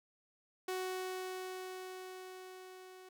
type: tone with level ramp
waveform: sawtooth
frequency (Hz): 371.5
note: F#4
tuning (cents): +7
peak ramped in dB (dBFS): -32 to -49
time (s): 0.68-3.09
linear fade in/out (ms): 5
effects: none